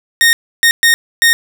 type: tone bursts at uneven times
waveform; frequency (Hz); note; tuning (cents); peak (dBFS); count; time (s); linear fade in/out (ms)
sawtooth; 1850; A#6; -14; -3; 4; 0.21-0.33 / 0.63-0.71 / 0.83-0.94 / 1.22-1.33; 0
effects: none